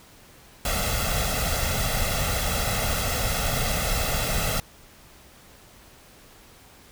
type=noise with comb filter; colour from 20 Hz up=pink; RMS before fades=-25 dBFS; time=0.65-4.6 s; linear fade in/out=2 ms; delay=1.5 ms; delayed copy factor=+0.75; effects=pink hiss -51 dBFS RMS until 6.91 s